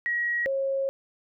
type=tone pair in turn; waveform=sine; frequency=1904 / 542.7 Hz; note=A#6 / C#5; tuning=+36 / -37 cents; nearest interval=octave + minor seventh; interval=2173 cents; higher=first; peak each=-24 dBFS; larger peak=neither; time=0.06-0.46 / 0.46-0.89 s; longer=second; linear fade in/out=0 ms; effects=none